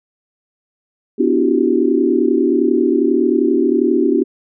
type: tone cluster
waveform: sine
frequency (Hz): 247.8 / 289.5 / 329.3 / 361.9 / 391.8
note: B3 / D4 / E4 / F#4 / G4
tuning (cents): +6 / -25 / -2 / -38 / -1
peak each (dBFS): -18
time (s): 1.18-4.24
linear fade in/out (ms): 20
effects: none